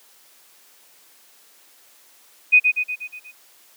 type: tone with echo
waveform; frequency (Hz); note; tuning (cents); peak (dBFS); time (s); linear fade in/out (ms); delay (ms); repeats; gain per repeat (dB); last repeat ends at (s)
sine; 2492; D#7; +2; -8; 2.52-2.6; 20; 120; 6; -5; 3.32
effects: white hiss -53 dBFS RMS until 3.76 s + high-pass 300 Hz 12 dB/octave